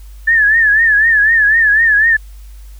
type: tone with vibrato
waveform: sine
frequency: 1754 Hz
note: A6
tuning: 6 cents flat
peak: -7 dBFS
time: 0.27-2.17 s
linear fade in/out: 10 ms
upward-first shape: triangle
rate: 4 Hz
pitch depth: 120 cents each way
effects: added 50 Hz sine -31 dBFS peak until 2.79 s + white hiss -49 dBFS RMS until 2.79 s